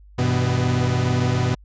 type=tone cluster; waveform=45% pulse; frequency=98 / 124.9 / 162.4 / 247.6 Hz; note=G2 / B2 / E3 / B3; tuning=0 / +20 / -26 / +5 cents; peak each=-24 / -20 / -29 / -27 dBFS; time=0.18-1.55 s; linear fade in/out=10 ms; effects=added 50 Hz sine -44 dBFS peak until 1.64 s + resampled to 16000 Hz